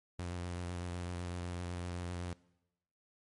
sawtooth tone with vibrato, 88.2 Hz, F2, 18 cents sharp, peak -34 dBFS, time 0.19-2.33 s, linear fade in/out 0 ms, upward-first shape triangle, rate 7.9 Hz, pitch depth 27 cents each way, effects noise-tail reverb RT60 0.9 s tail -21 dB re dry + MP3 48 kbps

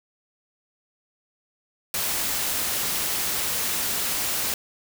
white noise, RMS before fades -26 dBFS, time 1.94-4.54 s, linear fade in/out 2 ms, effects none

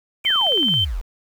sine exponential sweep, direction down, 2489 to 32 Hz, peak -22 dBFS, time 0.24-1.02 s, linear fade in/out 20 ms
sine tone, 3104 Hz, G7, 18 cents flat, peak -16 dBFS, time 0.25-0.85 s, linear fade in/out 10 ms
click train, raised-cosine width 0.5 ms, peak -21 dBFS, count 10, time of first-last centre 0.25-0.739 s, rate 18.4 Hz
effects 7-bit

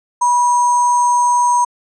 sine tone with sample-and-hold, 974 Hz, B5, 24 cents flat, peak -10 dBFS, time 0.21-1.65 s, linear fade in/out 10 ms, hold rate 7350 Hz, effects resampled to 24000 Hz

